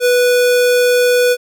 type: tone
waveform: square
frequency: 492 Hz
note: B4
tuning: 7 cents flat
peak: -10 dBFS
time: 0-1.37 s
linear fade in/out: 50 ms
effects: none